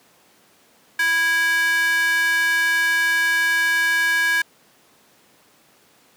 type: tone with high-pass filter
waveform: square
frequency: 329.6 Hz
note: E4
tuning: in tune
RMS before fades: -19 dBFS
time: 0.99-4.42 s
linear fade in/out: 5 ms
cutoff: 1700 Hz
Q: 4.9
effects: pink hiss -55 dBFS RMS until 6.16 s + high-pass 200 Hz 12 dB/octave